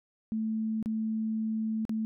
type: tone with dropouts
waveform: sine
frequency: 220 Hz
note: A3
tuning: in tune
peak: -28 dBFS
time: 0.32-2.05 s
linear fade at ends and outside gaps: 0 ms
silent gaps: 0.827-0.859 / 1.852-1.894 s
effects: none